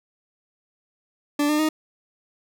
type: tone with pitch steps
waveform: 40% pulse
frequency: 291.9 / 301.3 / 311 Hz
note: D4 / D4 / D#4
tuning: -10 / +44 / -1 cents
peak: -18 dBFS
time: 1.39-1.69 s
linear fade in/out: 5 ms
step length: 100 ms
effects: none

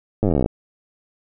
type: slowing click train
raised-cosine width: 2 ms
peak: -6 dBFS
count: 19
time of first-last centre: 0.23-0.461 s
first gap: 9 ms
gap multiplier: 1.04
effects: none

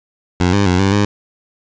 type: tone with pitch steps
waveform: 15% pulse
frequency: 89.7 / 100.8 / 90.6 / 97.6 / 102.4 Hz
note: F2 / G2 / F#2 / G2 / G#2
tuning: +47 / +49 / -36 / -7 / -24 cents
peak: -5 dBFS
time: 0.4-1.05 s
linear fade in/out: 5 ms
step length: 130 ms
effects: resampled to 16000 Hz + 7-bit

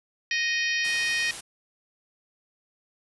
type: harmonic tone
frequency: 622.3 Hz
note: D#5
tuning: in tune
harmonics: 3 / 4 / 5 / 6 / 7 / 8 / 9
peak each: -27 / -28 / -35 / -38 / -36 / -38 / -35 dBFS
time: 0.31-1.31 s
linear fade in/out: 2 ms
type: noise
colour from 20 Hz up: white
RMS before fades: -37 dBFS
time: 0.84-1.41 s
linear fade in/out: 10 ms
effects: resampled to 24000 Hz

